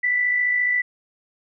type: tone pair together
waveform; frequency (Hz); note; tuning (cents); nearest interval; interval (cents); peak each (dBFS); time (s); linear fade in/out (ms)
sine; 1975.5 / 2030; B6 / B6; 0 / +47; unison; 47; -18 / -30; 0.03-0.82; 10
effects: none